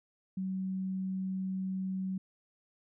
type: tone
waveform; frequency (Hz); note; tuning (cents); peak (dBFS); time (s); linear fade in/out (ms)
sine; 188.9; F#3; +36; -32; 0.37-2.18; 5
effects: none